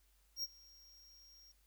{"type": "tone with ADSR envelope", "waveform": "square", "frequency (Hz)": 5588, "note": "F8", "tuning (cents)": 0, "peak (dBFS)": -36, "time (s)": [0.36, 1.52], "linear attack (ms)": 74, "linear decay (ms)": 31, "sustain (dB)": -24, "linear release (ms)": 6, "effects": ["added 50 Hz sine -70 dBFS peak until 1.66 s", "white hiss -75 dBFS RMS until 1.66 s"]}